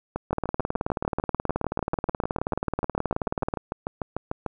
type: two click trains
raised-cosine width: 1 ms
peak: -13 / -11 dBFS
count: 30 / 61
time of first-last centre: 0.16-4.463 / 0.33-3.539 s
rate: 6.74 / 18.7 Hz
effects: none